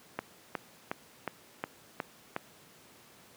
click train, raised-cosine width 0.5 ms, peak -17 dBFS, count 7, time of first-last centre 0.19-2.364 s, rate 2.76 Hz, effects pink hiss -57 dBFS RMS until 3.36 s + high-pass 150 Hz 12 dB/octave

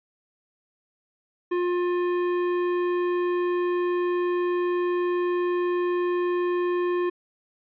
sine tone with hard clipping, 354.4 Hz, F4, 25 cents sharp, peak -24 dBFS, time 1.51-7.1 s, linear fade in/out 10 ms, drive 12 dB, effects resampled to 11025 Hz

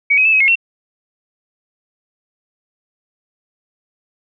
sine tone with pitch steps, 2259 / 2532 / 2629 / 2548 / 2160 / 2716 Hz, C#7 / D#7 / E7 / D#7 / C#7 / F7, +32 / +30 / -5 / +41 / -45 / -49 cents, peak -9 dBFS, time 0.1-0.556 s, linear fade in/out 10 ms, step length 76 ms, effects none

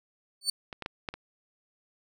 30% pulse tone with exponential growth, 4500 Hz, C#8, 25 cents sharp, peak -18 dBFS, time 0.41-0.5 s, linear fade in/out 5 ms, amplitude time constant 18 ms
clicks, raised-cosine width 0.3 ms, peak -23 / -21 / -17 / -16 / -23 dBFS, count 5, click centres 0.728 / 0.823 / 0.861 / 1.088 / 1.14 s
effects none

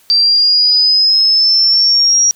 sine exponential sweep, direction up, 4676 to 5700 Hz, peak -7 dBFS, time 0.1-2.31 s, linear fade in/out 0 ms, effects white hiss -49 dBFS RMS until 2.35 s

